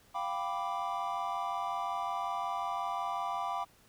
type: chord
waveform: triangle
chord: G dominant seventh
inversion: third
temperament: equal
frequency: 698.5 / 784 / 987.8 / 1174.7 Hz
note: F5 / G5 / B5 / D6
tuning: 0 / 0 / 0 / 0 cents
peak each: -37 / -36 / -36 / -36 dBFS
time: 0.14-3.65 s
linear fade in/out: 20 ms
effects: pink hiss -63 dBFS RMS until 3.88 s